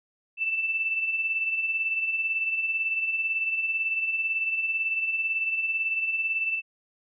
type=beating tone pair; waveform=sine; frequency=2637 / 2655 Hz; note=E7 / E7; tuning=0 / +12 cents; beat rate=18 Hz; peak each=-34 / -25 dBFS; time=0.37-6.62 s; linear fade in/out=50 ms; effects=none